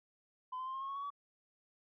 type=tone with pitch steps; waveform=sine; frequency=1017 / 1033.6 / 1050.4 / 1067.6 / 1085 / 1102.7 / 1120.6 / 1138.9 Hz; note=C6 / C6 / C6 / C6 / C#6 / C#6 / C#6 / C#6; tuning=-50 / -21 / +6 / +35 / -37 / -9 / +18 / +46 cents; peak=-37 dBFS; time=0.52-1.104 s; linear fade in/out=10 ms; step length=73 ms; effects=tanh soft clip ceiling -36 dBFS